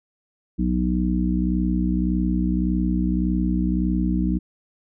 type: harmonic tone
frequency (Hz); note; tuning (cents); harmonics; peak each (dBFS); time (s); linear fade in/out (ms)
61.74; B1; 0; 1 / 3 / 4 / 5; -24 / -22 / -27 / -26; 0.58-4.39; 20
effects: none